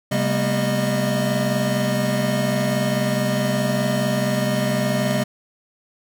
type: tone cluster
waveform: square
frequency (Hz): 133.4 / 197.8 / 222.6 / 241.8 / 614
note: C3 / G3 / A3 / B3 / D#5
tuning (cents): +34 / +16 / +20 / -36 / -23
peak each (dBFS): -25 / -25 / -29 / -28 / -25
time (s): 0.11-5.24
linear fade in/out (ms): 10
effects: none